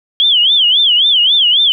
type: tone with vibrato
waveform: sine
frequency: 3200 Hz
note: G7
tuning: 35 cents sharp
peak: -7 dBFS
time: 0.2-1.72 s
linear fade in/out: 0 ms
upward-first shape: sine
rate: 3.7 Hz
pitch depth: 200 cents each way
effects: none